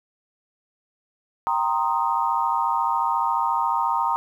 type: chord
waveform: sine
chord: C minor seventh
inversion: second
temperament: equal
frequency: 784 / 932.3 / 1046.5 / 1244.5 Hz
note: G5 / Bb5 / C6 / Eb6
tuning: 0 / 0 / 0 / 0 cents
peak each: -28 / -22 / -27 / -27 dBFS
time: 1.47-4.16 s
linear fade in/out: 0 ms
effects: 9-bit